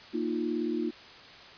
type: chord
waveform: sine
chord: Bb suspended fourth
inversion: none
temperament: just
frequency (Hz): 233.1 / 310.8 / 349.6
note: Bb3 / Eb4 / F4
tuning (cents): 0 / -2 / +2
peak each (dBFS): -33 / -32 / -32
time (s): 0.13-0.91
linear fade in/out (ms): 20
effects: white hiss -49 dBFS RMS until 1.57 s + resampled to 11025 Hz